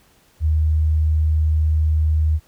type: tone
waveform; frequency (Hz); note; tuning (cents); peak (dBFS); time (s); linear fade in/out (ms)
sine; 77.78; D#2; 0; -14; 0.4-2.4; 50
effects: pink hiss -56 dBFS RMS until 2.47 s